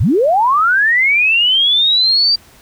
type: linear sweep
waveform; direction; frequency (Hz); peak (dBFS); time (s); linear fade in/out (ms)
sine; up; 67.5 to 4707; -9; 0-2.36; 10
effects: pink hiss -45 dBFS RMS until 2.61 s